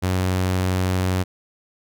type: tone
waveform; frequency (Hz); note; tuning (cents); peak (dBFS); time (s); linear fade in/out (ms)
sawtooth; 92.5; F#2; 0; -15; 0.02-1.24; 20
effects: none